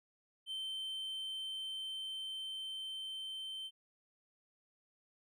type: tone with level ramp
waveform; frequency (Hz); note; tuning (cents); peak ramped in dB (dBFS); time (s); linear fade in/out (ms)
triangle; 3102; G7; -19; -37 to -40; 0.46-3.71; 50
effects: none